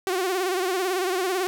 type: tone with vibrato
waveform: sawtooth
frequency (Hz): 370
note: F#4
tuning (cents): 0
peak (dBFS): -19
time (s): 0.07-1.47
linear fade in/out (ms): 0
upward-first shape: sine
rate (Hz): 18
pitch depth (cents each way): 87
effects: none

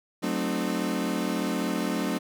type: chord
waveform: 35% pulse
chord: F# diminished seventh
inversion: none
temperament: equal with one note detuned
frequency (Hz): 185 / 220 / 261.6 / 305.1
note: F#3 / A3 / C4 / Eb4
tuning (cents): 0 / 0 / 0 / -34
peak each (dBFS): -30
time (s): 0.22-2.19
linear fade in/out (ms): 20
effects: none

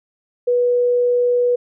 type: tone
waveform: sine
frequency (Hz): 488.5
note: B4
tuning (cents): -19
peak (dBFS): -13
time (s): 0.47-1.56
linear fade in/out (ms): 10
effects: none

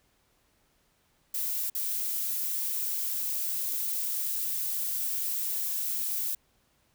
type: noise with dropouts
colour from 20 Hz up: violet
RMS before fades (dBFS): -31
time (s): 1.34-6.35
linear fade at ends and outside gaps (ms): 5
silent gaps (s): 1.699-1.749
effects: pink hiss -69 dBFS RMS until 6.94 s

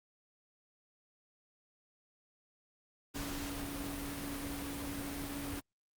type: tone in noise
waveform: sine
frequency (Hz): 282.7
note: C#4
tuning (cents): +34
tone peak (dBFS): -41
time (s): 3.14-5.61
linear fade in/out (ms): 20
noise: pink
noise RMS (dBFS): -42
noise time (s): 3.14-5.61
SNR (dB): -2
effects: Opus 48 kbps

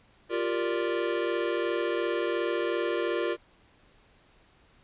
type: chord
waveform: square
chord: G minor seventh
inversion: third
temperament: equal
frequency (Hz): 349.2 / 392 / 466.2 / 587.3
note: F4 / G4 / Bb4 / D5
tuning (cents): 0 / 0 / 0 / 0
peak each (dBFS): -31 / -35 / -32 / -35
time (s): 0.29-3.37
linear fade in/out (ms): 50
effects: pink hiss -61 dBFS RMS until 4.83 s + resampled to 8000 Hz

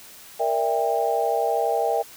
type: chord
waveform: sine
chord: E half-diminished seventh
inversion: second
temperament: equal with one note detuned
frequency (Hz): 466.2 / 587.3 / 659.3 / 796.8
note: Bb4 / D5 / E5 / G5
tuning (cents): 0 / 0 / 0 / +28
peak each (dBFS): -25 / -29 / -25 / -24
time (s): 0.39-2.03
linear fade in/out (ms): 20
effects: white hiss -45 dBFS RMS until 2.16 s

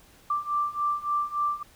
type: beating tone pair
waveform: sine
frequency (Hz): 1174.7 / 1178.2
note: D6 / D6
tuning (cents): 0 / +5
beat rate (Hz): 3.5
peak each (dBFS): -29 / -27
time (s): 0.3-1.63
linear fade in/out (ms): 5
effects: pink hiss -56 dBFS RMS until 1.75 s

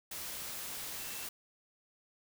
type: tone in noise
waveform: sine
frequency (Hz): 2680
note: E7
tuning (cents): +28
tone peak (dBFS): -52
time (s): 0.99-1.25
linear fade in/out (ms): 5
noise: white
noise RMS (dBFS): -42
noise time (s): 0.11-1.29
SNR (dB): -13
effects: none

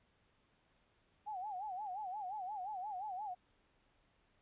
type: tone with vibrato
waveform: sine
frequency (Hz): 789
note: G5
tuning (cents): +11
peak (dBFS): -40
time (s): 1.26-3.35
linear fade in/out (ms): 20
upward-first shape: sine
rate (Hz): 5.7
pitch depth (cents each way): 160
effects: pink hiss -74 dBFS RMS until 4.41 s + resampled to 8000 Hz

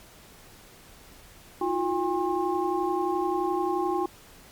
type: tone cluster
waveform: sine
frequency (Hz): 326.8 / 358.3 / 806 / 1071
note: E4 / F4 / G5 / C6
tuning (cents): -15 / +44 / +48 / +40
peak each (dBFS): -31 / -27 / -29 / -32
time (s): 1.61-4.06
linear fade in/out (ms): 5
effects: pink hiss -51 dBFS RMS until 4.51 s + MP3 96 kbps

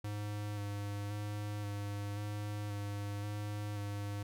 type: tone with vibrato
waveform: square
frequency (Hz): 103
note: G#2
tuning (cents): -14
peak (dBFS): -38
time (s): 0.04-4.23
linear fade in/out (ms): 5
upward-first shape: square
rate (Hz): 0.94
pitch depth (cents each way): 17
effects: none

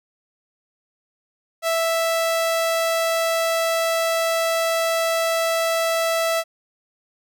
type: tone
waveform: sawtooth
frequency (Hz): 659.3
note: E5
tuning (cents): 0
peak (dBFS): -15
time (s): 1.62-6.44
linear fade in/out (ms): 50
effects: none

